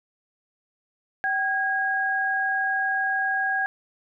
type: tone pair together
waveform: sine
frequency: 770 / 1637.2 Hz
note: G5 / G#6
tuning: -31 / -25 cents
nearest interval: octave + minor second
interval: 1306 cents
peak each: -27 / -23 dBFS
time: 1.24-3.66 s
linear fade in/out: 0 ms
effects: none